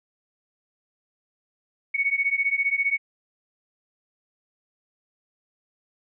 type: beating tone pair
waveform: sine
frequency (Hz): 2217 / 2232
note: C#7 / C#7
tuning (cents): 0 / +11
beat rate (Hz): 15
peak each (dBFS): -24 / -24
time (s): 1.94-2.98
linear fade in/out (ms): 10
effects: none